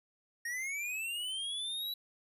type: linear sweep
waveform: square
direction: up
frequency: 1846 to 3951 Hz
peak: -36 dBFS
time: 0.45-1.94 s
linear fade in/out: 5 ms
effects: resampled to 32000 Hz + 13-bit